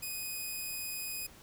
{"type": "tone", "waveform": "5% pulse", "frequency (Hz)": 2497, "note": "D#7", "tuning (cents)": 6, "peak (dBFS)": -27, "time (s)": [0.02, 1.27], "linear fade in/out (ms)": 10, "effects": ["pink hiss -56 dBFS RMS until 1.42 s"]}